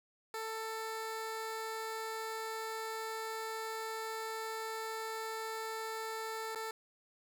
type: tone with dropouts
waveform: 15% pulse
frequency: 443.7 Hz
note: A4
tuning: 14 cents sharp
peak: -32 dBFS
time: 0.34-6.71 s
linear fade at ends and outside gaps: 2 ms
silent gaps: 6.549-6.557 s
effects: none